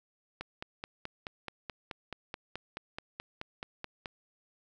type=click train; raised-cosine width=0.3 ms; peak=-22 dBFS; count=18; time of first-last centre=0.41-4.058 s; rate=4.66 Hz; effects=none